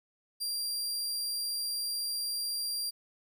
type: tone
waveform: sawtooth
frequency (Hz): 4754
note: D8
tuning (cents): +20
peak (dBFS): -29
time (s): 0.4-2.91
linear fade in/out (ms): 20
effects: none